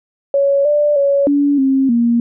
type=tone with pitch steps; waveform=sine; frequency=558 / 590 / 560 / 285.6 / 268.1 / 235.3 Hz; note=C#5 / D5 / C#5 / D4 / C4 / A#3; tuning=+11 / +8 / +18 / -48 / +42 / +16 cents; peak=-10 dBFS; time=0.34-2.2 s; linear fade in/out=2 ms; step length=310 ms; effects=none